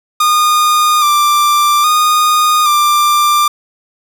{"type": "tone with pitch steps", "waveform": "45% pulse", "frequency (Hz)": [1222, 1181, 1229, 1186], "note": ["D#6", "D6", "D#6", "D6"], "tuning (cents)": [-32, 9, -22, 17], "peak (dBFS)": -8, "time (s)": [0.2, 3.48], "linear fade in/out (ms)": 5, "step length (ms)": 820, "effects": []}